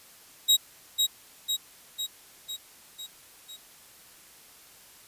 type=tone with echo; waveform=sawtooth; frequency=3814 Hz; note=A#7; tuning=39 cents sharp; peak=-14 dBFS; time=0.48-0.57 s; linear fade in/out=20 ms; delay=500 ms; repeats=6; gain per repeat=-4 dB; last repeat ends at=3.57 s; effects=white hiss -53 dBFS RMS until 5.07 s + resampled to 32000 Hz